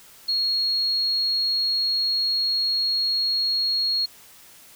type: tone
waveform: sine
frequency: 4300 Hz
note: C8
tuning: 47 cents sharp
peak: -20 dBFS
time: 0.28-4.06 s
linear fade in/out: 10 ms
effects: white hiss -49 dBFS RMS until 4.75 s